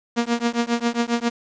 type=tone with tremolo; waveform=sawtooth; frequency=235.8 Hz; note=A#3; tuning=20 cents sharp; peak=-12 dBFS; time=0.16-1.3 s; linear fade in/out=20 ms; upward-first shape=triangle; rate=7.4 Hz; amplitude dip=100%; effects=resampled to 16000 Hz + 7-bit